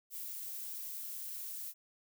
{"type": "noise", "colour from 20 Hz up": "violet", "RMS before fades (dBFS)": -43, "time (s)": [0.1, 1.74], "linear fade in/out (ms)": 50, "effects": []}